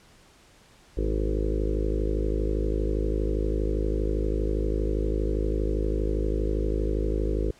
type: harmonic tone with a mistuned harmonic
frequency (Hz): 52.5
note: G#1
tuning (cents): +19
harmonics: 1 / 2 / 3 / 4 / 5 / 6 / 7 / 8 / 9 / 10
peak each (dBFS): -25 / -36 / -39 / -40 / -41 / -34 / -33 / -34 / -36 / -40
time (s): 0.97-7.51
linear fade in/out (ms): 5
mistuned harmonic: 5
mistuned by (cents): -30
effects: pink hiss -56 dBFS RMS until 7.59 s + low-pass 9000 Hz 12 dB/octave